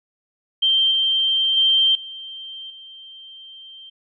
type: tone with level steps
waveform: sine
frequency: 3144 Hz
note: G7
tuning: 4 cents sharp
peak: -14 / -16 / -13 / -32 / -38 dBFS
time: 0.62-3.9 s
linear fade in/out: 10 ms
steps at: 0.91 / 1.57 / 1.95 / 2.7 s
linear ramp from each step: 2 ms
effects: none